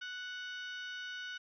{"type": "harmonic tone", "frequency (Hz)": 740, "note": "F#5", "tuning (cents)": 0, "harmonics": [2, 3, 4, 5, 6, 7, 8], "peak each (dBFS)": [-42, -55, -47, -52, -60, -63, -60], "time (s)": [0.01, 1.38], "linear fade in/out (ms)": 10, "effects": []}